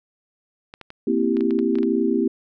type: clicks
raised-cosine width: 0.3 ms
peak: -22 dBFS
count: 10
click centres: 0.739 / 0.813 / 0.904 / 1.369 / 1.408 / 1.508 / 1.59 / 1.755 / 1.786 / 1.831 s
type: chord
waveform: sine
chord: C dominant seventh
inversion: third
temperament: equal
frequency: 233.1 / 261.6 / 329.6 / 392 Hz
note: Bb3 / C4 / E4 / G4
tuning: 0 / 0 / 0 / 0 cents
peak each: -23 dBFS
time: 1.07-2.28 s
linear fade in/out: 5 ms
effects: none